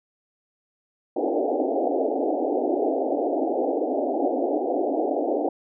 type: band-pass noise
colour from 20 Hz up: pink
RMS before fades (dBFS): -24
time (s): 1.16-5.49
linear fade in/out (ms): 5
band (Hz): 260 to 790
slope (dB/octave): 96
effects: none